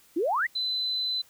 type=exponential sweep; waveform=sine; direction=up; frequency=298.4 to 2098 Hz; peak=-23 dBFS; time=0.16-0.47 s; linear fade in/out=10 ms
type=tone; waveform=sine; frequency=4024 Hz; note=B7; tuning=32 cents sharp; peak=-26 dBFS; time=0.55-1.22 s; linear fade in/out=10 ms
effects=white hiss -59 dBFS RMS until 1.29 s